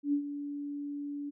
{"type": "tone with ADSR envelope", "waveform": "sine", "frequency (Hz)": 287.7, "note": "D4", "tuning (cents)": -36, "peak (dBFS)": -24, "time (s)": [0.03, 1.31], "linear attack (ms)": 100, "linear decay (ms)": 87, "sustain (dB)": -11, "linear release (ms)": 23, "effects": []}